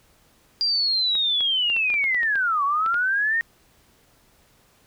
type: linear two-way sweep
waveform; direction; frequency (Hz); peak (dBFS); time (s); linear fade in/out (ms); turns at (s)
sine; down then up; 4808 to 1100 to 1867; -19; 0.61-3.41; 0; 2.64
type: clicks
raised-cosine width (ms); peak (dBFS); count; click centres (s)
0.3; -20; 12; 1.153 / 1.407 / 1.7 / 1.765 / 1.902 / 1.941 / 2.041 / 2.146 / 2.232 / 2.356 / 2.862 / 2.943
effects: pink hiss -59 dBFS RMS until 4.86 s